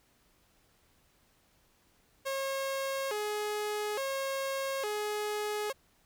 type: tone with vibrato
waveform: sawtooth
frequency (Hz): 477.1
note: A#4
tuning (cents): +40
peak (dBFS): -28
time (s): 2.25-5.73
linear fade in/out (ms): 20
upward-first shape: square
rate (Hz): 0.58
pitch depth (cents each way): 220
effects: pink hiss -68 dBFS RMS until 6.05 s